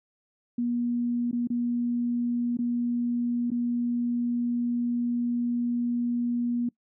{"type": "tone with dropouts", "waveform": "sine", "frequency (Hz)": 240, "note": "B3", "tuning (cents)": -49, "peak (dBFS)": -24, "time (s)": [0.58, 6.69], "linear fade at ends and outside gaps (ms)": 5, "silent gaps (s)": [[1.313, 1.328], [1.473, 1.501], [2.571, 2.588], [3.504, 3.515]], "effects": ["noise-tail reverb RT60 0.1 s tail -23 dB re dry"]}